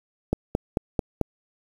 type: click train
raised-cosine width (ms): 2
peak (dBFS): -8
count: 5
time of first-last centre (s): 0.33-1.213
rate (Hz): 4.53
effects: 7-bit

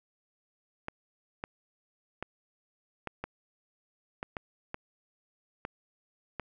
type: clicks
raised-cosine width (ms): 0.5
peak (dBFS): -20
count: 10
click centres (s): 0.884 / 1.439 / 2.226 / 3.073 / 3.24 / 4.229 / 4.368 / 4.744 / 5.651 / 6.397
effects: none

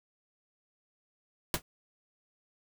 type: noise with exponential decay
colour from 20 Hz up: pink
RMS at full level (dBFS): -24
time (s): 1.54-1.62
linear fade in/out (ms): 1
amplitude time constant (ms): 16
effects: none

